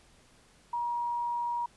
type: tone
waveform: sine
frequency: 953 Hz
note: A#5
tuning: 38 cents sharp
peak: -29 dBFS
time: 0.73-1.66 s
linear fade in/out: 5 ms
effects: pink hiss -61 dBFS RMS until 1.76 s + resampled to 24000 Hz